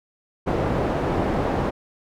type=low-pass noise; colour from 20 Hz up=white; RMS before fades=-23 dBFS; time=0.46-1.71 s; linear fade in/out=20 ms; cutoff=600 Hz; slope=12 dB/octave; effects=none